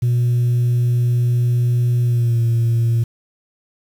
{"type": "tone with pitch glide", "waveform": "sine", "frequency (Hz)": [121.3, 116.22], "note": ["B2", "A#2"], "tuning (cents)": [-31, -5], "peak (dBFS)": -11, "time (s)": [0.02, 3.04], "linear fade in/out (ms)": 10, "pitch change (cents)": -74, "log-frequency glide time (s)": [2.03, 2.41], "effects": ["tanh soft clip ceiling -12 dBFS", "7-bit"]}